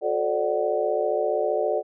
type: tone cluster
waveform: sine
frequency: 362 / 435 / 541 / 596 / 747 Hz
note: F#4 / A4 / C#5 / D5 / F#5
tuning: -38 / -20 / -42 / +25 / +16 cents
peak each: -30 / -26 / -30 / -25 / -30 dBFS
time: 0.01-1.83 s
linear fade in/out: 50 ms
effects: none